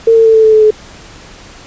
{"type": "tone with pitch steps", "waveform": "sine", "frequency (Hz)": [454.7, 450.3, 445.9, 441.5, 437.2, 432.9, 428.7], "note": ["A#4", "A4", "A4", "A4", "A4", "A4", "A4"], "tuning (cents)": [-43, 40, 23, 6, -11, -28, -45], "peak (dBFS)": -3, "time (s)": [0.07, 0.707], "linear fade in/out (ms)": 5, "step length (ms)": 91, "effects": ["pink hiss -35 dBFS RMS until 1.66 s", "resampled to 16000 Hz"]}